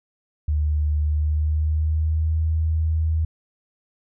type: tone with pitch glide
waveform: sine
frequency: 75.2 to 79.63 Hz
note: D2 to D#2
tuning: +42 to +41 cents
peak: -18 dBFS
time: 0.48-3.25 s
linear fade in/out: 5 ms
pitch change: +99 cents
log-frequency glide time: 1.04-2.39 s
effects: none